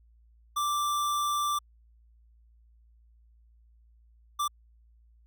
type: tone bursts at uneven times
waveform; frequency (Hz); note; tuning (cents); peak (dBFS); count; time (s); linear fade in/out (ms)
square; 1174.7; D6; 0; -27; 2; 0.56-1.59 / 4.39-4.48; 10
effects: added 57 Hz sine -57 dBFS peak until 5.26 s